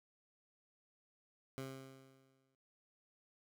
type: tone with exponential decay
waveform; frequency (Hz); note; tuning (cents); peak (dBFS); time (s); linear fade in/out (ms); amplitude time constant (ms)
15% pulse; 133.4; C3; +34; -35; 1.58-2.55; 0; 210
effects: noise-tail reverb RT60 0.4 s tail -17 dB re dry